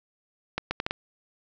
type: accelerating click train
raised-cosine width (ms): 0.3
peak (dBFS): -11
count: 5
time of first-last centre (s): 0.58-0.909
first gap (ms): 130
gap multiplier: 0.7
effects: resampled to 16000 Hz + 8-bit